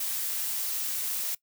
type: noise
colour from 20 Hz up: blue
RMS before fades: -31 dBFS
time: 0-1.35 s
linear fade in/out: 5 ms
effects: noise-tail reverb RT60 0.1 s tail -21 dB re dry